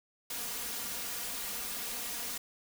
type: noise with comb filter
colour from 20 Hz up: white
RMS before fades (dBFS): -38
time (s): 0.3-2.38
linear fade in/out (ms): 5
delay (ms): 4.2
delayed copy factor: +0.7
effects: none